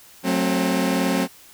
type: chord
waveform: sawtooth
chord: F# diminished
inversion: none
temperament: just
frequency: 185 / 222 / 266.4 Hz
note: F#3 / A3 / C4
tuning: 0 / +16 / +31 cents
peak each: -19 / -22 / -18 dBFS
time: 0.23-1.28 s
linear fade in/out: 50 ms
effects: white hiss -48 dBFS RMS until 1.53 s